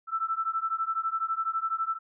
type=beating tone pair; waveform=sine; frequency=1320 / 1332 Hz; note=E6 / E6; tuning=+2 / +18 cents; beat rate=12 Hz; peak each=-30 dBFS; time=0.07-1.99 s; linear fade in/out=50 ms; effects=none